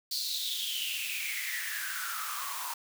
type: noise with high-pass filter sweep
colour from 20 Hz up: white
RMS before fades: -35 dBFS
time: 0.11-2.74 s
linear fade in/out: 5 ms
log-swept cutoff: 4500 to 940 Hz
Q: 8.3
effects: none